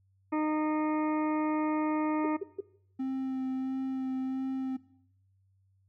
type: harmonic tone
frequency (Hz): 307.2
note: D#4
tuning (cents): -22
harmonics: 1 / 2 / 3 / 4 / 6 / 7 / 8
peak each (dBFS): -28 / -38 / -36 / -39 / -48 / -47 / -50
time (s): 0.32-2.37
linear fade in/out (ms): 10
type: tone bursts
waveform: sine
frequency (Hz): 394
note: G4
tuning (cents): +9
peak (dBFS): -30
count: 3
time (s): 2.24-2.606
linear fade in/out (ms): 5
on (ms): 22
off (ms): 150
type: tone with vibrato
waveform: triangle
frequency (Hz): 262.7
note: C4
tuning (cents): +7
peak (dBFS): -28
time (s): 2.99-4.77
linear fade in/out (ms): 10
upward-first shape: sine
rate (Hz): 1.5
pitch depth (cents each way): 12
effects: noise-tail reverb RT60 0.7 s tail -19 dB re dry + added 96 Hz sine -65 dBFS peak until 5.88 s